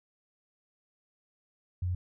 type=tone; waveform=sine; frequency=90 Hz; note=F#2; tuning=47 cents flat; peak=-28 dBFS; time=1.82-1.95 s; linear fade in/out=5 ms; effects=none